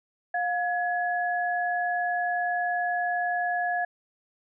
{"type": "tone pair together", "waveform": "sine", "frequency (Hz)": [710, 1688.7], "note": ["F5", "G#6"], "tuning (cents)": [28, 28], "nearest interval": "octave + minor third", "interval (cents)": 1500, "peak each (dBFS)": [-26, -29], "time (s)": [0.34, 3.85], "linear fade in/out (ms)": 5, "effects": []}